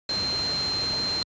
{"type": "tone in noise", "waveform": "sine", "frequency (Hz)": 4152, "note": "C8", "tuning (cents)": -14, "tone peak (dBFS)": -25, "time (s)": [0.09, 1.23], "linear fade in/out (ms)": 2, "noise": "pink", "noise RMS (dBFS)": -33, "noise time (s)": [0.09, 1.23], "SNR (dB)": 5, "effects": ["high-pass 80 Hz 12 dB/octave", "resampled to 16000 Hz"]}